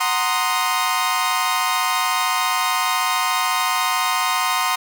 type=chord; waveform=sawtooth; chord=C half-diminished seventh; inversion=second; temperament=equal; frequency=740 / 932.3 / 1046.5 / 1244.5 Hz; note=Gb5 / Bb5 / C6 / Eb6; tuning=0 / 0 / 0 / 0 cents; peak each=-22 / -21 / -18 / -20 dBFS; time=0-4.76 s; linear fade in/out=10 ms; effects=none

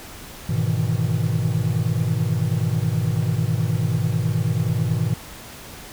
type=chord; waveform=triangle; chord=E major seventh; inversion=first; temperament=equal; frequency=103.83 / 123.47 / 155.56 / 164.81 Hz; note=G#2 / B2 / D#3 / E3; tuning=0 / 0 / 0 / 0 cents; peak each=-22 / -21 / -23 / -24 dBFS; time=0.49-5.14 s; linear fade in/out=5 ms; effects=pink hiss -39 dBFS RMS until 5.92 s

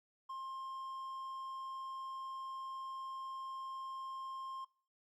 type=tone; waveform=triangle; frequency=1061 Hz; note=C6; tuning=24 cents sharp; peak=-40 dBFS; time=0.29-4.65 s; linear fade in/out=10 ms; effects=noise-tail reverb RT60 0.4 s tail -22 dB re dry + Opus 48 kbps

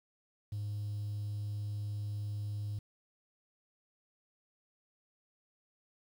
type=tone; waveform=triangle; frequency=103.83 Hz; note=G#2; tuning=in tune; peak=-32 dBFS; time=0.52-2.79 s; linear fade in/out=5 ms; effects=tanh soft clip ceiling -31 dBFS + 10-bit

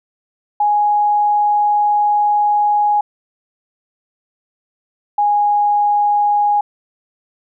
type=tone pair in turn; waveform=sine; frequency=831 / 826.2 Hz; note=G#5 / G#5; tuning=+1 / -9 cents; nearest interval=unison; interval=10 cents; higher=first; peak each=-11 dBFS; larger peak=neither; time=0.6-3.01 / 5.18-6.61 s; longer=first; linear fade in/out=5 ms; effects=none

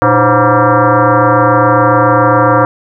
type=tone with frequency modulation; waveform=sine; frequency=328.6 Hz; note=E4; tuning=5 cents flat; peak=-5 dBFS; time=0.02-2.65 s; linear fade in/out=0 ms; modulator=210 Hz; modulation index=5.2; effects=none

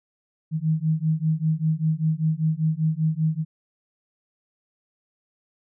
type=beating tone pair; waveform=sine; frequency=155.56 / 160.66 Hz; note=D#3 / E3; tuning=0 / -44 cents; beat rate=5.1 Hz; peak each=-23 dBFS; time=0.51-3.45 s; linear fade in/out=50 ms; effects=none

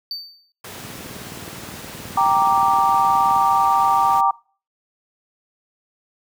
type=tone with exponential decay; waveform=triangle; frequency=4584 Hz; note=D8; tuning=43 cents flat; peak=-22 dBFS; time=0.11-0.52 s; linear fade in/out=1 ms; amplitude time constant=88 ms
type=noise; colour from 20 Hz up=pink; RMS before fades=-35 dBFS; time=0.64-4.21 s; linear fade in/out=5 ms
type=click train; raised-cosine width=3 ms; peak=-23 dBFS; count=49; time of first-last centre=0.85-3.363 s; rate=19.1 Hz
type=chord; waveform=sine; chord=G minor; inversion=none; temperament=equal; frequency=784 / 932.3 / 1174.7 Hz; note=G5 / Bb5 / D6; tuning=0 / 0 / 0 cents; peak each=-18 dBFS; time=2.17-4.31 s; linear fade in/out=5 ms
effects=noise-tail reverb RT60 0.4 s tail -23 dB re dry + high-pass 100 Hz 12 dB/octave

